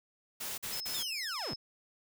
white noise bursts, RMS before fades -39 dBFS, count 3, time 0.4-1.032 s, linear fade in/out 10 ms, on 180 ms, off 46 ms
sine tone, 5180 Hz, E8, 31 cents flat, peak -38 dBFS, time 0.72-1.56 s, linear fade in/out 10 ms
sawtooth linear sweep, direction down, 3729 to 58.1 Hz, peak -34 dBFS, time 0.94-1.54 s, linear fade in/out 5 ms
effects none

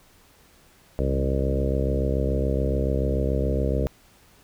harmonic tone with a mistuned harmonic, 67 Hz, C2, 42 cents sharp, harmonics 1 / 2 / 3 / 4 / 5 / 6 / 7 / 8 / 9, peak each -24 / -29 / -32 / -32 / -34 / -33 / -30 / -33 / -33 dBFS, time 0.99-3.87 s, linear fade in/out 0 ms, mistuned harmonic 2, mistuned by +33 cents, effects pink hiss -56 dBFS RMS until 4.43 s

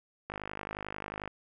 click train, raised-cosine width 0.5 ms, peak -22 dBFS, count 51, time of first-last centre 0.3-1.277 s, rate 51.2 Hz, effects none

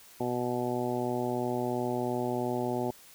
harmonic tone, 122.9 Hz, B2, 8 cents flat, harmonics 1 / 2 / 3 / 4 / 5 / 6 / 7, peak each -38 / -34 / -33 / -39 / -37 / -38 / -38 dBFS, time 0.2-2.91 s, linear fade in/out 5 ms, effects white hiss -54 dBFS RMS until 3.14 s

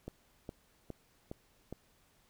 click train, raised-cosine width 2 ms, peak -28 dBFS, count 5, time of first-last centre 0.08-1.726 s, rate 2.43 Hz, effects pink hiss -69 dBFS RMS until 2.29 s

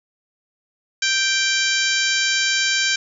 harmonic tone, 784 Hz, G5, in tune, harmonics 2 / 3 / 4 / 5 / 6 / 7 / 8 / 9, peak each -22 / -24 / -25 / -26 / -27 / -27 / -28 / -29 dBFS, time 1.02-2.96 s, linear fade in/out 5 ms, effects none

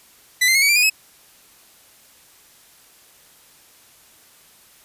sawtooth tone with pitch steps, 1994 / 2080 / 2169 / 2263 / 2360 / 2462 / 2568 Hz, B6 / C7 / C#7 / C#7 / D7 / D#7 / E7, +16 / -11 / -38 / +35 / +8 / -19 / -46 cents, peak -10 dBFS, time 0.41-0.9 s, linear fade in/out 10 ms, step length 70 ms, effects white hiss -51 dBFS RMS until 4.84 s + resampled to 32000 Hz

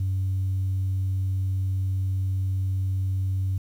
sine tone, 95 Hz, F#2, 46 cents sharp, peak -21 dBFS, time 0-3.58 s, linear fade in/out 5 ms, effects tanh soft clip ceiling -20 dBFS + 9-bit

